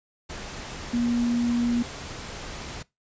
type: tone in noise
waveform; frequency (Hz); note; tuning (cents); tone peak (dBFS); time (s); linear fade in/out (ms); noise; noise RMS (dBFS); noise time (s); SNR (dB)
sine; 238.6; A#3; +41; -21; 0.93-1.83; 10; pink; -37; 0.29-2.83; +13
effects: noise-tail reverb RT60 0.2 s tail -21 dB re dry + resampled to 16000 Hz